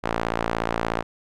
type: tone with band-pass filter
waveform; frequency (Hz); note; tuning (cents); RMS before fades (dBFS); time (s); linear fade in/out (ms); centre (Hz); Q
sawtooth; 56.8; A#1; -44; -26; 0.03-1.03; 20; 970; 0.73
effects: none